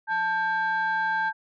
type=tone pair together; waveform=sine; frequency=880 / 1583 Hz; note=A5 / G6; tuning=0 / +17 cents; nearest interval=minor seventh; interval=1017 cents; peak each=-24 dBFS; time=0.07-1.33 s; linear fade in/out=50 ms; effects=tanh soft clip ceiling -19 dBFS